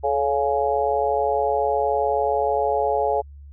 harmonic tone with a mistuned harmonic, 139.3 Hz, C#3, 9 cents sharp, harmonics 3 / 4 / 5 / 6, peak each -24 / -24 / -24 / -24 dBFS, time 0.03-3.22 s, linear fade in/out 20 ms, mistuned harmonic 3, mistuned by +50 cents, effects added 71 Hz sine -39 dBFS peak until 3.52 s

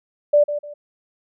sine tone with echo, 587.3 Hz, D5, in tune, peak -10 dBFS, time 0.33-0.44 s, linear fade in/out 10 ms, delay 150 ms, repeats 2, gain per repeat -11 dB, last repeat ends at 0.74 s, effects none

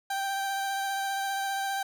30% pulse tone with vibrato, 784 Hz, G5, in tune, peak -26 dBFS, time 0.1-1.83 s, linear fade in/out 5 ms, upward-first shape sine, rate 15 Hz, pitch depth 15 cents each way, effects none

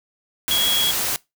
sine tone in noise, 3322 Hz, G#7, in tune, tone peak -18 dBFS, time 0.51-0.91 s, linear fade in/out 0 ms, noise white, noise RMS -23 dBFS, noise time 0.48-1.16 s, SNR +2 dB, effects noise-tail reverb RT60 0.2 s tail -22 dB re dry

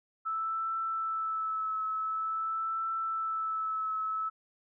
sine tone with vibrato, 1313 Hz, E6, 7 cents flat, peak -30 dBFS, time 0.25-4.3 s, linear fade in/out 20 ms, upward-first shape triangle, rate 0.47 Hz, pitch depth 25 cents each way, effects none

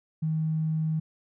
triangle tone with tanh clipping, 157.9 Hz, D#3, 26 cents sharp, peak -24 dBFS, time 0.22-1 s, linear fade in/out 10 ms, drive 3 dB, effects none

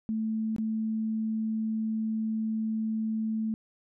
sine tone with dropouts, 220 Hz, A3, in tune, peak -27 dBFS, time 0.09-3.54 s, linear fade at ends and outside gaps 0 ms, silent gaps 0.563-0.583 s, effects none

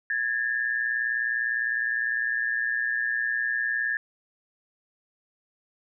sine tone pair together, 1661.2 / 1780.9 Hz, G#6 / A6, 0 / +20 cents, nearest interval minor second, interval 120 cents, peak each -27 dBFS, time 0.1-3.97 s, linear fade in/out 2 ms, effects none

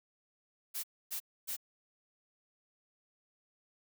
blue noise bursts, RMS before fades -38 dBFS, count 3, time 0.74-1.568 s, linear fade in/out 20 ms, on 96 ms, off 270 ms, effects none

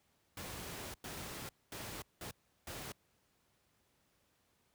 pink noise bursts at uneven times, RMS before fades -45 dBFS, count 5, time 0.37-0.94 / 1.04-1.49 / 1.72-2.02 / 2.21-2.31 / 2.67-2.92 s, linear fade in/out 2 ms, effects pink hiss -75 dBFS RMS until 4.74 s + high-pass 60 Hz 12 dB/octave

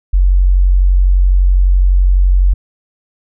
sine tone, 45.94 Hz, F#1, 12 cents flat, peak -6 dBFS, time 0.13-2.54 s, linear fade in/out 10 ms, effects none

